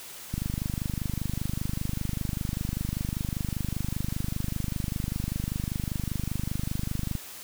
click train, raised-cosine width 5 ms, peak -17 dBFS, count 172, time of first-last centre 0.34-7.153 s, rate 25.1 Hz, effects white hiss -43 dBFS RMS until 7.43 s

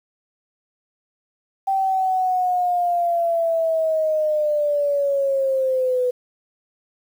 sine linear sweep, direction down, 779 to 495.3 Hz, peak -17 dBFS, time 1.67-6.11 s, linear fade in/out 10 ms, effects 8-bit

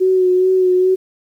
sine tone with vibrato, 370 Hz, F#4, in tune, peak -10 dBFS, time 0-0.96 s, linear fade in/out 20 ms, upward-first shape sine, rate 2.4 Hz, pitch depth 26 cents each way, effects 8-bit

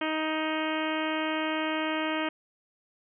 harmonic tone, 313.2 Hz, D#4, 11 cents sharp, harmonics 1 / 2 / 3 / 4 / 5 / 6 / 7 / 8 / 9 / 10, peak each -31 / -34 / -36 / -37 / -38 / -39 / -39 / -40 / -41 / -41 dBFS, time 0.01-2.29 s, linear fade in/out 5 ms, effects none

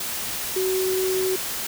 sine tone in noise, 375 Hz, F#4, 23 cents sharp, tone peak -21 dBFS, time 0.56-1.36 s, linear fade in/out 5 ms, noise white, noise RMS -29 dBFS, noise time 0-1.67 s, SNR +5 dB, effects none

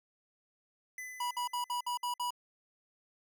square tone with exponential decay, 2011 Hz, B6, 31 cents sharp, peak -40 dBFS, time 0.98-2.18 s, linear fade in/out 2 ms, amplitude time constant 260 ms
square tone bursts, 975 Hz, B5, 23 cents flat, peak -33 dBFS, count 7, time 1.2-2.306 s, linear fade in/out 5 ms, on 110 ms, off 56 ms
effects none

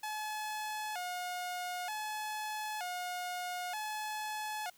sawtooth tone with vibrato, 784 Hz, G5, in tune, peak -33 dBFS, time 0.03-4.7 s, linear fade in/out 5 ms, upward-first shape square, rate 0.54 Hz, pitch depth 150 cents each way, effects white hiss -64 dBFS RMS until 4.77 s

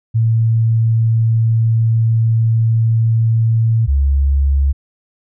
sine tone pair in turn, 113.3 / 69.3 Hz, A#2 / C#2, -49 / 0 cents, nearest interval major sixth, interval 851 cents, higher first, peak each -10 dBFS, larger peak neither, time 0.14-3.87 / 3.87-4.73 s, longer first, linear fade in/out 20 ms, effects none

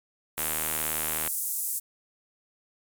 white band-pass noise, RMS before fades -31 dBFS, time 0.37-1.8 s, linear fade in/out 20 ms, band 8000 to 15000 Hz, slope 24 dB/octave
click train, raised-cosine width 0.3 ms, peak -16 dBFS, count 71, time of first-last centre 0.38-1.275 s, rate 78.2 Hz
effects none

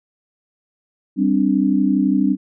sine chord, G suspended fourth, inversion none, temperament equal, 196 / 261.6 / 293.7 Hz, G3 / C4 / D4, 0 / 0 / 0 cents, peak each -18 dBFS, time 1.16-2.37 s, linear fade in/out 50 ms, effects none

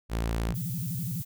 sawtooth tone, 56.5 Hz, A1, 47 cents sharp, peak -23 dBFS, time 0.09-0.55 s, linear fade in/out 50 ms
sine tone with vibrato, 146.83 Hz, D3, in tune, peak -30 dBFS, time 0.49-1.22 s, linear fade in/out 5 ms, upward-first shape square, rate 12 Hz, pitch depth 290 cents each way
violet noise, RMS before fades -40 dBFS, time 0.54-1.25 s, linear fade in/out 20 ms
effects none

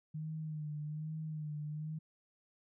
sine tone with vibrato, 153.4 Hz, D#3, 24 cents flat, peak -38 dBFS, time 0.14-1.99 s, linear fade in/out 10 ms, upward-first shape sine, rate 1.2 Hz, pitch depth 46 cents each way, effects none

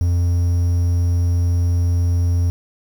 triangle tone with quantisation, 87 Hz, F2, 6 cents flat, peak -12 dBFS, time 0.01-2.5 s, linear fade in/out 0 ms, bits 7, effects none

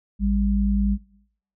sine tone pair together, 55.37 / 199.9 Hz, A1 / G3, +12 / +34 cents, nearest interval octave + minor seventh, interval 2222 cents, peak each -21 dBFS, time 0.19-0.98 s, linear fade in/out 50 ms, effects noise-tail reverb RT60 0.7 s tail -20 dB re dry

